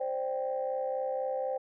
sine chord, C suspended second, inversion none, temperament equal, 523.3 / 587.3 / 784 Hz, C5 / D5 / G5, 0 / 0 / 0 cents, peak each -31 / -37 / -36 dBFS, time 0-1.58 s, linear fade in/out 10 ms, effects tanh soft clip ceiling -21 dBFS

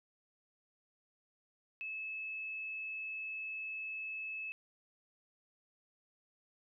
sine tone, 2600 Hz, E7, 24 cents flat, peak -39 dBFS, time 1.81-4.52 s, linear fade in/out 0 ms, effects none

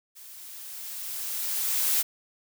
blue noise with level ramp, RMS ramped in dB -47 to -23 dBFS, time 0.15-2.03 s, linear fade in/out 20 ms, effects none

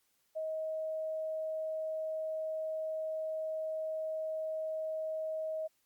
sine tone, 632 Hz, D#5, 27 cents sharp, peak -34 dBFS, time 0.35-5.68 s, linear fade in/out 20 ms, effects white hiss -75 dBFS RMS until 5.85 s + Opus 48 kbps

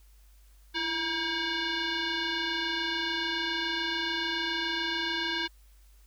sine tone with frequency modulation, 978 Hz, B5, 17 cents flat, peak -28 dBFS, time 0.74-5.48 s, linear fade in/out 20 ms, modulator 643 Hz, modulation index 5.3, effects added 50 Hz sine -54 dBFS peak until 6.06 s + white hiss -66 dBFS RMS until 6.06 s

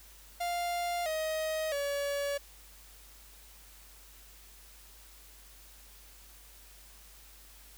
45% pulse tone with pitch steps, 698.5 / 629.5 / 567.4 Hz, F5 / D#5 / C#5, 0 / +20 / +40 cents, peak -31 dBFS, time 0.4-2.38 s, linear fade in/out 10 ms, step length 660 ms, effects added 50 Hz sine -56 dBFS peak until 7.77 s + white hiss -56 dBFS RMS until 7.77 s

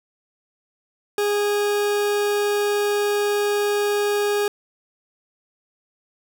40% pulse tone, 411.8 Hz, G#4, 15 cents flat, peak -18 dBFS, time 1.18-4.48 s, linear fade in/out 2 ms, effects none

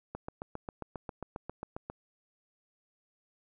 click train, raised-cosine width 1 ms, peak -24 dBFS, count 14, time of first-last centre 0.15-1.9 s, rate 7.43 Hz, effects none

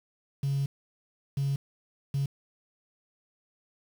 triangle tone bursts at uneven times, 138.59 Hz, C#3, in tune, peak -22 dBFS, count 3, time 0.43-0.66 / 1.37-1.56 / 2.14-2.26 s, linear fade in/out 5 ms, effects tanh soft clip ceiling -22 dBFS + 8-bit

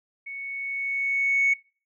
sine tone with level ramp, 2217 Hz, C#7, in tune, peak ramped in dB -34 to -16 dBFS, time 0.26-1.54 s, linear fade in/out 10 ms, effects noise-tail reverb RT60 0.4 s tail -25 dB re dry + tanh soft clip ceiling -14 dBFS

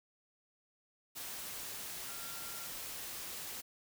sine tone in noise, 1383 Hz, F6, 17 cents flat, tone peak -53 dBFS, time 2.07-2.67 s, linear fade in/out 20 ms, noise white, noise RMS -44 dBFS, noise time 1.15-3.62 s, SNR -12 dB, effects none

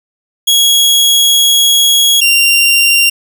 sawtooth tone pair in turn, 3322 / 2773 Hz, G#7 / F7, 0 / -13 cents, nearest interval minor third, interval 313 cents, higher first, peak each -3 dBFS, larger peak neither, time 0.47-2.21 / 2.21-3.1 s, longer first, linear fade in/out 10 ms, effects none

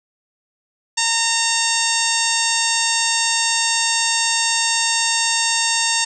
harmonic tone, 916 Hz, A#5, 31 cents flat, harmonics 1 / 2 / 3 / 4 / 5 / 6 / 7 / 8 / 9, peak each -25 / -25 / -25 / -25 / -25 / -25 / -25 / -25 / -25 dBFS, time 0.97-6.05 s, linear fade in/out 10 ms, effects none

